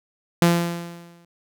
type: tone with exponential decay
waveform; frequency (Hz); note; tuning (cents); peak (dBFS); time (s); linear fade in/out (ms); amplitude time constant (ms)
sawtooth; 171.3; F3; -33; -8; 0.42-1.25; 2; 180
effects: none